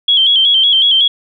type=tone with vibrato; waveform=sine; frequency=3233 Hz; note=G#7; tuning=47 cents flat; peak=-7 dBFS; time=0.08-1.08 s; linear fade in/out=5 ms; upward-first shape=square; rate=5.4 Hz; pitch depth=55 cents each way; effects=none